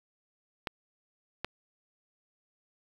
clicks, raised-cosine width 0.3 ms, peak -16 dBFS, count 2, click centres 0.672 / 1.446 s, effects 7-bit

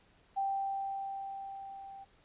sine tone with level ramp, 784 Hz, G5, in tune, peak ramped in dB -29 to -46 dBFS, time 0.36-2.05 s, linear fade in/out 20 ms, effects pink hiss -66 dBFS RMS until 2.24 s + resampled to 8000 Hz

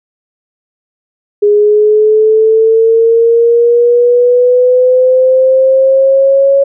sine linear sweep, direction up, 412 to 554.4 Hz, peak -4 dBFS, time 1.42-6.64 s, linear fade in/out 10 ms, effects none

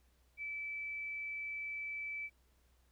sine tone, 2312 Hz, D7, 28 cents flat, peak -39 dBFS, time 0.37-2.3 s, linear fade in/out 50 ms, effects added 62 Hz sine -69 dBFS peak until 2.91 s + pink hiss -75 dBFS RMS until 2.91 s

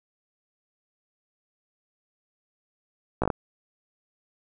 slowing click train, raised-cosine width 1 ms, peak -10 dBFS, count 5, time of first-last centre 3.22-3.302 s, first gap 16 ms, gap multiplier 1.17, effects none

